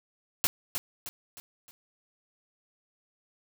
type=noise with echo; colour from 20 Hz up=white; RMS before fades=-25 dBFS; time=0.44-0.47 s; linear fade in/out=0 ms; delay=310 ms; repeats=4; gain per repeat=-7 dB; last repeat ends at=1.71 s; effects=none